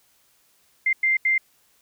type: tone bursts at uneven times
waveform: sine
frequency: 2093 Hz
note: C7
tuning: in tune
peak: -17 dBFS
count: 3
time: 0.86-0.93 / 1.03-1.17 / 1.25-1.38 s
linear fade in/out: 5 ms
effects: white hiss -62 dBFS RMS until 1.81 s